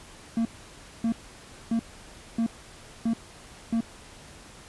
triangle tone bursts, 228.4 Hz, A#3, 35 cents flat, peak -20 dBFS, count 6, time 0.37-3.806 s, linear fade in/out 2 ms, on 81 ms, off 590 ms, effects pink hiss -48 dBFS RMS until 4.68 s + resampled to 24000 Hz

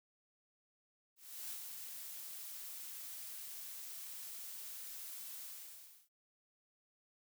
blue noise with ADSR envelope, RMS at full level -44 dBFS, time 1.16-6.09 s, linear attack 350 ms, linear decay 77 ms, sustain -4 dB, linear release 680 ms, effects none

